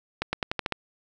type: accelerating click train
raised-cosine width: 0.3 ms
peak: -10 dBFS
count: 7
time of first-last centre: 0.22-0.723 s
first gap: 110 ms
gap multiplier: 0.89
effects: none